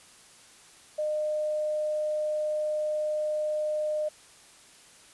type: tone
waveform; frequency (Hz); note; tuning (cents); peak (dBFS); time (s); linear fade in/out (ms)
sine; 609; D#5; -37; -26; 0.98-4.09; 10
effects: white hiss -54 dBFS RMS until 5.13 s + resampled to 24000 Hz